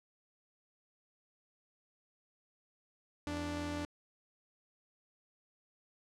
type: tone pair together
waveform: sawtooth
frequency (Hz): 84.52 / 293.3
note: E2 / D4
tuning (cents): +44 / -2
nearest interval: octave + minor seventh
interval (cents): 2154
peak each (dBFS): -38 / -34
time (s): 3.27-3.85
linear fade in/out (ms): 0
effects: low-pass 8000 Hz 12 dB/octave